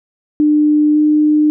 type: tone pair in turn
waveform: sine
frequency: 300 / 302.3 Hz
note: D4 / D#4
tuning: +37 / -50 cents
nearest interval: unison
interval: 13 cents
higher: second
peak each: -8 dBFS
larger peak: neither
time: 0.4-0.95 / 0.95-1.5 s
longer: neither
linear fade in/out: 0 ms
effects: none